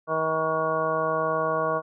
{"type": "harmonic tone", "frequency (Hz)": 159.3, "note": "D#3", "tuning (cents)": 41, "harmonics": [1, 2, 3, 4, 5, 6, 7, 9], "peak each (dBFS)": [-36, -37, -29, -27, -38, -35, -27, -34], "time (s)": [0.07, 1.82], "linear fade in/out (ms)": 50, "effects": []}